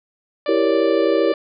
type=harmonic tone; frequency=587.3 Hz; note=D5; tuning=in tune; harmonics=1 / 2 / 3 / 4 / 5 / 6 / 7 / 8; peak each=-25 / -31 / -35 / -37 / -39 / -41 / -42 / -43 dBFS; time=0.46-1.34 s; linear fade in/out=2 ms
type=chord; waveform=sine; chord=E diminished seventh; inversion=none; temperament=equal; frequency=329.6 / 392 / 466.2 / 554.4 Hz; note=E4 / G4 / Bb4 / Db5; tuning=0 / 0 / 0 / 0 cents; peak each=-20 dBFS; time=0.48-1.33 s; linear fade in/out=10 ms
effects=none